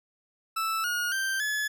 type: tone with pitch steps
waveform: 40% pulse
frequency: 1318.5 / 1437.8 / 1568 / 1709.9 Hz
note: E6 / F6 / G6 / A6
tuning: 0 / +50 / 0 / -50 cents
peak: -26 dBFS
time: 0.56-1.68 s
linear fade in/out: 10 ms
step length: 280 ms
effects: none